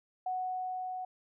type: tone with level ramp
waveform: sine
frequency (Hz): 740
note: F#5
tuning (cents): 0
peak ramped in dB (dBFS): -31 to -36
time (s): 0.26-1.05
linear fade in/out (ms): 5
effects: none